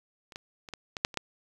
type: clicks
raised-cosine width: 0.2 ms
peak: -30 / -21 / -27 / -20 / -17 / -6 / -27 / -12 dBFS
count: 8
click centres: 0.322 / 0.359 / 0.688 / 0.737 / 0.968 / 1.049 / 1.142 / 1.173 s
effects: 8-bit